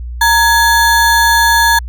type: ring-modulated tone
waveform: square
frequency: 1300 Hz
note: E6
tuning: 24 cents flat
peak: -5 dBFS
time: 0.21-1.79 s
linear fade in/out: 5 ms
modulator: 376 Hz
effects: added 60 Hz sine -21 dBFS peak until 1.88 s